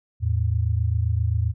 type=tone pair together; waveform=sine; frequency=82.2 / 109.8 Hz; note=E2 / A2; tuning=-4 / -3 cents; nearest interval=perfect fourth; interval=501 cents; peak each=-22 dBFS; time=0.2-1.54 s; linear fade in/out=50 ms; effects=none